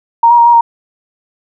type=tone with pitch steps; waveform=sine; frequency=930 / 952 / 937 / 949 / 932 Hz; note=A#5 / A#5 / A#5 / A#5 / A#5; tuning=-4 / +36 / +9 / +31 / -1 cents; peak=-3 dBFS; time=0.23-0.61 s; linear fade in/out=5 ms; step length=76 ms; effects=none